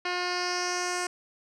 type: tone with low-pass filter sweep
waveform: 10% pulse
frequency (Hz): 357.8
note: F4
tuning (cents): +42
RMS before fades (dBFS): -30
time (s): 0.05-1.07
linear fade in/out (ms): 5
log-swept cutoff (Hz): 3800 to 7800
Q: 3.3
effects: none